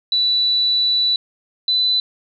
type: tone pair in turn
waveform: sine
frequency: 3960 / 3999 Hz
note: B7 / B7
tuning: +4 / +21 cents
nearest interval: unison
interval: 17 cents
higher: second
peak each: -14 dBFS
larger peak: neither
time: 0.12-1.16 / 1.68-2 s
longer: first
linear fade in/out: 2 ms
effects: none